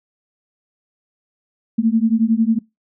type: beating tone pair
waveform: sine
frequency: 220 / 231 Hz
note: A3 / A#3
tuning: 0 / -16 cents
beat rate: 11 Hz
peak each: -16 dBFS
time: 1.78-2.59 s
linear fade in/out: 10 ms
effects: noise-tail reverb RT60 0.2 s tail -22 dB re dry